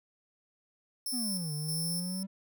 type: tone with tremolo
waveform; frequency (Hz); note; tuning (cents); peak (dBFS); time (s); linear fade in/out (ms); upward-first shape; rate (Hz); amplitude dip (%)
10% pulse; 5350; E8; +25; -27; 1.06-2.23; 2; square; 1.6; 50
type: exponential two-way sweep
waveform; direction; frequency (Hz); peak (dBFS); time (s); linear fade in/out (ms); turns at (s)
triangle; down then up; 261.6 to 146.9 to 195.4; -32; 1.12-2.27; 20; 1.53
effects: none